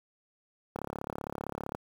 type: click train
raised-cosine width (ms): 1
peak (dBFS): -21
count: 36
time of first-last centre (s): 0.76-1.749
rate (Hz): 35.4
effects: high-pass 80 Hz 12 dB/octave + 8-bit